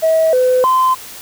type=tone with pitch steps; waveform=sine; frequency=643 / 507 / 1033 Hz; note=E5 / B4 / C6; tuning=-43 / +45 / -22 cents; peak=-8 dBFS; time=0.02-0.95 s; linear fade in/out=20 ms; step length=310 ms; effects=tanh soft clip ceiling -6 dBFS + white hiss -33 dBFS RMS until 1.21 s